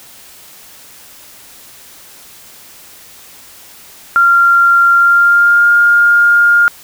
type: tone with pitch glide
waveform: sine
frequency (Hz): 1385 to 1411.7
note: F6 to F6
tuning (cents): -15 to +18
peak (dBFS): -5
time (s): 4.16-6.68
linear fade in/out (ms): 0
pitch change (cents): +33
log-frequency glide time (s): 4.94-5.69
effects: white hiss -38 dBFS RMS until 6.83 s